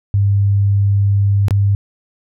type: tone with dropouts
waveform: sine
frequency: 100 Hz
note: G2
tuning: 35 cents sharp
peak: -10 dBFS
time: 0.14-1.75 s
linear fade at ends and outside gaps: 0 ms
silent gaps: 1.483-1.508 s
effects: none